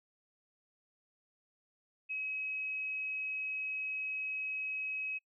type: tone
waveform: sine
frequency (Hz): 2550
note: D#7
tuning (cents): +42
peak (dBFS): -35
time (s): 2.09-5.19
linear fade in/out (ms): 20
effects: noise-tail reverb RT60 0.1 s tail -26 dB re dry